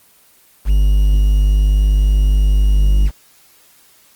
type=tone with quantisation; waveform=triangle; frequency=50.2 Hz; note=G1; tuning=42 cents sharp; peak=-7 dBFS; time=0.65-3.11 s; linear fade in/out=50 ms; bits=6; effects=white hiss -50 dBFS RMS until 4.15 s + Opus 24 kbps